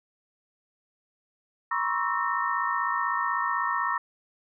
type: tone cluster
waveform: sine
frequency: 962 / 1070 / 1126 / 1313 / 1832 Hz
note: B5 / C6 / C#6 / E6 / A#6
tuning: -46 / +38 / +27 / -7 / -31 cents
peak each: -31 dBFS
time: 1.71-3.98 s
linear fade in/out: 5 ms
effects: none